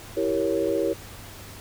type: chord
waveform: sine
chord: E diminished seventh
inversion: none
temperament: equal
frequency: 329.6 / 392 / 466.2 / 554.4 Hz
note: E4 / G4 / Bb4 / Db5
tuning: 0 / 0 / 0 / 0 cents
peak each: -27 dBFS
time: 0.16-0.94 s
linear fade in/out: 20 ms
effects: added 100 Hz sine -46 dBFS peak until 1.6 s + pink hiss -43 dBFS RMS until 1.6 s